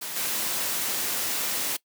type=noise with level steps; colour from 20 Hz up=white; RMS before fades=-34 / -28 dBFS; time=0.01-1.77 s; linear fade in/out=10 ms; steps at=0.16 s; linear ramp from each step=5 ms; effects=noise-tail reverb RT60 0.1 s tail -21 dB re dry + high-pass 150 Hz 12 dB/octave